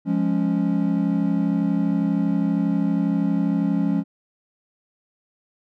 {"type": "chord", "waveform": "triangle", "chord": "Db major", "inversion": "first", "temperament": "equal with one note detuned", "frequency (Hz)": [175.22, 207.7, 277.2], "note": ["F3", "Ab3", "Db4"], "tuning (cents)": [6, 0, 0], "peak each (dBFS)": -21, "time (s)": [0.05, 4.04], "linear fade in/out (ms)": 50, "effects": []}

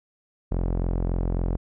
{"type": "tone with low-pass filter", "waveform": "sawtooth", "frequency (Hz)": 43.65, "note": "F1", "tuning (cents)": 0, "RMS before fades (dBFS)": -25, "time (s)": [0.51, 1.57], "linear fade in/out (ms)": 10, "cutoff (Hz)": 640, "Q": 0.83, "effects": []}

